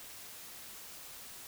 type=silence; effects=white hiss -49 dBFS RMS until 1.47 s